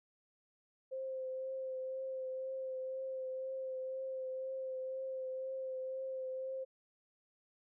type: tone with vibrato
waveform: sine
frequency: 523.3 Hz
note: C5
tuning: in tune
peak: -38 dBFS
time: 0.91-6.65 s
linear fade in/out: 20 ms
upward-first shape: triangle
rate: 2 Hz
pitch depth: 20 cents each way
effects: none